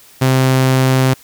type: tone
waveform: sawtooth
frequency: 130.81 Hz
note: C3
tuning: in tune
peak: -6 dBFS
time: 0.21-1.14 s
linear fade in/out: 10 ms
effects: white hiss -44 dBFS RMS until 1.23 s